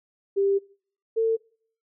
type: tone pair in turn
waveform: sine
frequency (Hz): 395.5 / 449.4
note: G4 / A4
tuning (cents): +15 / +37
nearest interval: major second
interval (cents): 222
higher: second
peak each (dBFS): -19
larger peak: neither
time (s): 0.36-0.59 / 1.16-1.37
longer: first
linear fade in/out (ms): 20
effects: noise-tail reverb RT60 0.5 s tail -23 dB re dry